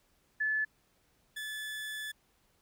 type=tone pair in turn; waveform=sine / 30% pulse; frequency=1731 / 1731 Hz; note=A6 / A6; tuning=-29 / -29 cents; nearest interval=unison; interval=0 cents; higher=neither; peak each=-28 / -35 dBFS; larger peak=first; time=0.4-0.65 / 1.36-2.12 s; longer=second; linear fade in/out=10 ms; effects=pink hiss -71 dBFS RMS until 2.61 s